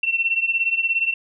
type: beating tone pair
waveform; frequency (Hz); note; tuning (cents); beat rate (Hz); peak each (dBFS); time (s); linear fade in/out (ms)
sine; 2702 / 2719; E7 / F7; +42 / -47; 17; -20 / -23; 0.03-1.14; 5
effects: none